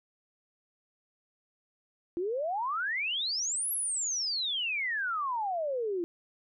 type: exponential two-way sweep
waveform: sine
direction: up then down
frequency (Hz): 332.5 to 11570 to 332.5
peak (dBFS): -29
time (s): 2.17-6.04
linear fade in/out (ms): 0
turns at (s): 3.72
effects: none